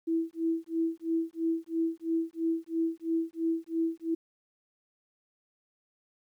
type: tone with tremolo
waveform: sine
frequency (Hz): 328.4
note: E4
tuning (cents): -6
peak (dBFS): -24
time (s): 0.07-4.15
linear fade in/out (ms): 10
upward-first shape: sine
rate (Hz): 3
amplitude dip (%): 100
effects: 11-bit